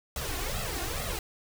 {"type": "noise with flanger", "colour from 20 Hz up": "pink", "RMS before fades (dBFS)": -33, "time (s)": [0.16, 1.19], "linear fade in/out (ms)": 2, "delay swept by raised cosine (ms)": [1.5, 2.8], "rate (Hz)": 2.3, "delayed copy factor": 0.9, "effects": []}